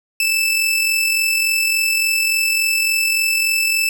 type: tone with amplitude modulation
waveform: sawtooth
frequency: 2637 Hz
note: E7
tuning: in tune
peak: -10 dBFS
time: 0.2-3.89 s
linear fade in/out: 2 ms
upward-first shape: sine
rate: 43.5 Hz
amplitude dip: 40%
effects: none